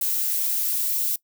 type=noise with high-pass filter sweep; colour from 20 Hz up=violet; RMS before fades=-24 dBFS; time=0.01-1.16 s; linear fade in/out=5 ms; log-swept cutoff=690 to 2400 Hz; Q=0.74; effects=noise-tail reverb RT60 0.1 s tail -21 dB re dry